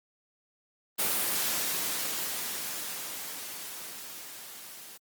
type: noise with level ramp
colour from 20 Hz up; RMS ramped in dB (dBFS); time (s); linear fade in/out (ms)
white; -27 to -47; 0.98-4.98; 20
effects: high-pass 150 Hz 12 dB/octave + Opus 32 kbps